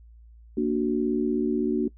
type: chord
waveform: sine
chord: Bb augmented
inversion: none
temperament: equal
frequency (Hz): 233.1 / 293.7 / 370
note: Bb3 / D4 / F#4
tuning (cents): 0 / 0 / 0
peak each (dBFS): -26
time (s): 0.57-1.88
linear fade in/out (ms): 5
effects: noise-tail reverb RT60 0.1 s tail -20 dB re dry + added 57 Hz sine -47 dBFS peak until 1.97 s